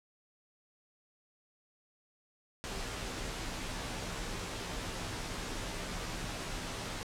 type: noise with comb filter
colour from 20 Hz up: pink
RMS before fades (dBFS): -39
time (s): 2.64-7.03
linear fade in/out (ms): 0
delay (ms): 14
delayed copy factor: -0.6
effects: low-pass 8000 Hz 12 dB/octave